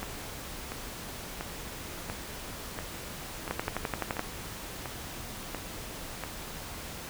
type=two click trains; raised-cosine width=0.5 ms; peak=-20 / -14 dBFS; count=10 / 9; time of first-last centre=0.03-6.237 / 3.51-4.194 s; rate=1.45 / 11.7 Hz; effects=pink hiss -41 dBFS RMS until 7.09 s